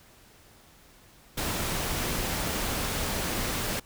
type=noise; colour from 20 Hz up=pink; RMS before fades=-30 dBFS; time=1.37-3.8 s; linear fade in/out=10 ms; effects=pink hiss -56 dBFS RMS until 3.85 s